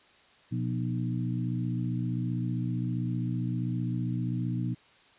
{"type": "harmonic tone with a mistuned harmonic", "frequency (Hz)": 61.4, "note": "B1", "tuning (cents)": -9, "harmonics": [2, 3, 4, 5], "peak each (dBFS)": [-30, -34, -36, -38], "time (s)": [0.51, 4.75], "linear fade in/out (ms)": 20, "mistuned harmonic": 3, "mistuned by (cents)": -58, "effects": ["white hiss -59 dBFS RMS until 5.18 s", "resampled to 8000 Hz"]}